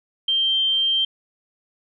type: tone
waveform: sine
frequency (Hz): 3149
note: G7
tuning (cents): +7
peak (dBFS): -17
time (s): 0.28-1.05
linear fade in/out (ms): 5
effects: none